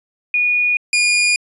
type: tone pair in turn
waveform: sine / sawtooth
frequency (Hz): 2453 / 2433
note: D#7 / D#7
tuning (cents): -25 / -39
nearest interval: unison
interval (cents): 14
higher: first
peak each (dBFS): -13 / -9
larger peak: second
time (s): 0.34-0.77 / 0.93-1.36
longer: neither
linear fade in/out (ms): 2
effects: resampled to 24000 Hz